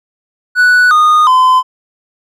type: tone with pitch steps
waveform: triangle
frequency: 1480 / 1230.2 / 1022.6 Hz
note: F#6 / D#6 / C6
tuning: 0 / -20 / -40 cents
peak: -3 dBFS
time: 0.55-1.63 s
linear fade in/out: 50 ms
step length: 360 ms
effects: none